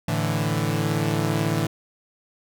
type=chord; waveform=sawtooth; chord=A suspended fourth; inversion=none; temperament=equal; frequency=110 / 146.83 / 164.81 Hz; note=A2 / D3 / E3; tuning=0 / 0 / 0 cents; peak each=-22 dBFS; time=0.08-1.67 s; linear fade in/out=5 ms; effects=none